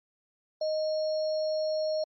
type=tone with sample-and-hold; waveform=sine; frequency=622.3 Hz; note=D#5; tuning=in tune; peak=-26 dBFS; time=0.61-2.04 s; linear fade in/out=5 ms; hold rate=4900 Hz; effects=MP3 32 kbps